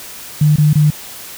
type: tone bursts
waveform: sine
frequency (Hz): 150.3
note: D3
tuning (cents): +40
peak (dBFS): -7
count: 3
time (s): 0.41-0.904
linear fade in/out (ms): 5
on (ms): 150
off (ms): 22
effects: white hiss -32 dBFS RMS until 1.37 s